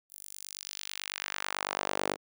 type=tone with high-pass filter sweep; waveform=sawtooth; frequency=49.09 Hz; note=G1; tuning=3 cents sharp; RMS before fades=-37 dBFS; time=0.09-2.17 s; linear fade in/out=50 ms; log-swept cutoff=12000 to 400 Hz; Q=1.2; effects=none